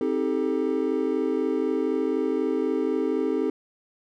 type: chord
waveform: triangle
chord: A half-diminished seventh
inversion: first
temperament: just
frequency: 264 / 316.8 / 396 / 440 Hz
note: C4 / Eb4 / G4 / A4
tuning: +16 / +31 / +18 / 0 cents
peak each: -26 dBFS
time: 0.01-3.5 s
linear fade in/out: 2 ms
effects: none